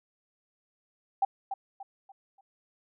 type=tone with echo; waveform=sine; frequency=784 Hz; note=G5; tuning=in tune; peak=-21 dBFS; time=1.22-1.25 s; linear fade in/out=5 ms; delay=290 ms; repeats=4; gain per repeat=-9 dB; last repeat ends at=2.41 s; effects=none